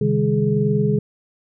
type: tone cluster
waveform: sine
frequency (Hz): 132.4 / 153.8 / 202.2 / 420.9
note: C3 / D#3 / G#3 / G#4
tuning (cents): +21 / -20 / -46 / +23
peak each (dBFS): -21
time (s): 0.01-0.99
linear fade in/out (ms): 5
effects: none